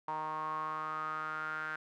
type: tone with band-pass filter sweep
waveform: sawtooth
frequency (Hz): 155.56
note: D#3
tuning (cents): 0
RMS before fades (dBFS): -38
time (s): 0.08-1.76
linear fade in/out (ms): 2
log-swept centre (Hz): 960 to 1500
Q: 8.7
effects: none